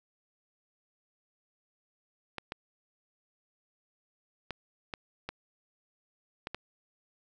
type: clicks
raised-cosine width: 0.3 ms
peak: -20 dBFS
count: 7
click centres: 2.383 / 2.521 / 4.507 / 4.938 / 5.29 / 6.471 / 6.546 s
effects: none